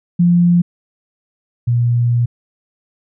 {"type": "tone pair in turn", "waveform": "sine", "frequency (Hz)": [174.2, 119.75], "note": ["F3", "A#2"], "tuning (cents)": [-4, 47], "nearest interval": "tritone", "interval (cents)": 649, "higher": "first", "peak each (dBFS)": [-8, -11], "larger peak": "first", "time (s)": [[0.19, 0.62], [1.67, 2.26]], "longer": "second", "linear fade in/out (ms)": 10, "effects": []}